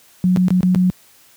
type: tone with dropouts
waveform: sine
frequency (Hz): 182.5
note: F#3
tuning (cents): -24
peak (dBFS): -11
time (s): 0.24-0.9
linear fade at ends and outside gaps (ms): 0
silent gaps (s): 0.362-0.371 / 0.483-0.505 / 0.607-0.631 / 0.748-0.758
effects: white hiss -50 dBFS RMS until 1.36 s + high-pass 60 Hz 12 dB/octave